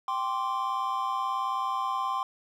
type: chord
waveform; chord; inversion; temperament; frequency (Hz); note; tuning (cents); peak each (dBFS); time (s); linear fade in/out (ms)
triangle; G suspended fourth; none; equal with one note detuned; 784 / 1046.5 / 1165.2; G5 / C6 / D6; 0 / 0 / -14; -32 / -27 / -33; 0.08-2.23; 2
effects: none